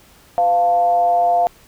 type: tone with frequency modulation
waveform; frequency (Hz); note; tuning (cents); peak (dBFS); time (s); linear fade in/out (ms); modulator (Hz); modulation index
sine; 698.5; F5; 0; -12; 0.38-1.47; 0; 194; 0.41
effects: pink hiss -49 dBFS RMS until 1.67 s